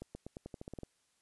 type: accelerating click train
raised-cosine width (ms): 2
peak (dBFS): -30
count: 11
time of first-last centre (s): 0.02-0.833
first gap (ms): 130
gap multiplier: 0.89
effects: white hiss -75 dBFS RMS until 1.21 s + resampled to 24000 Hz